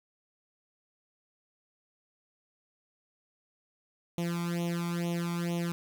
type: tone with flanger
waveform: sawtooth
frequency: 171.6 Hz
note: F3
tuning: 30 cents flat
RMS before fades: -32 dBFS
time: 4.18-5.72 s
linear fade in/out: 0 ms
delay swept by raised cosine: 0.31 to 0.89 ms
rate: 2.2 Hz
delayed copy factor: +1
effects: none